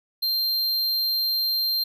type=tone; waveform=square; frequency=4170 Hz; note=C8; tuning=7 cents flat; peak=-22 dBFS; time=0.22-1.84 s; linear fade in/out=10 ms; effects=none